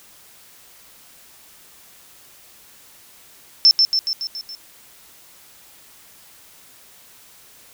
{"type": "tone with echo", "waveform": "sine", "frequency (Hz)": 5330, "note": "E8", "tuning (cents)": 18, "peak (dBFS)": -7, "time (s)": [3.65, 3.71], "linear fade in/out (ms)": 0, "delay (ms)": 140, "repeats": 6, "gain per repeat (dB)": -4, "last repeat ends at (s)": 4.55, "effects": ["white hiss -48 dBFS RMS until 7.73 s"]}